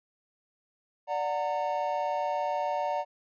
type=chord; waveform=triangle; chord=D augmented; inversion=none; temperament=just; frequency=587.3 / 734.2 / 917.7 Hz; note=D5 / F#5 / A#5; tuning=0 / -14 / -27 cents; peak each=-30 dBFS; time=1.07-3.05 s; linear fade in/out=50 ms; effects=resampled to 16000 Hz